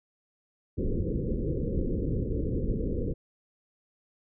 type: low-pass noise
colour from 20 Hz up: pink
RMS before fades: -29 dBFS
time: 0.77-3.14 s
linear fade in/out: 20 ms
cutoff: 520 Hz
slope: 96 dB/octave
effects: none